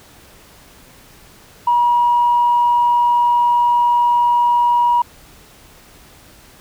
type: tone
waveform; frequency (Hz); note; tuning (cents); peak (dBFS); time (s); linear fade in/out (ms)
sine; 960; B5; -49; -10; 1.67-5.02; 5
effects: tanh soft clip ceiling -6 dBFS + pink hiss -45 dBFS RMS until 6.6 s